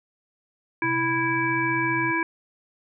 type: harmonic tone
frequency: 329.6 Hz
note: E4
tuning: in tune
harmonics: 1 / 3 / 5 / 7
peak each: -27 / -27 / -27 / -27 dBFS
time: 0.82-2.23 s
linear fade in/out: 2 ms
type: tone with tremolo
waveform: sine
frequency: 128.5 Hz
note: C3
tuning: 31 cents flat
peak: -31 dBFS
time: 0.83-2.12 s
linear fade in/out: 20 ms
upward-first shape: sine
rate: 15 Hz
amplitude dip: 30%
effects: none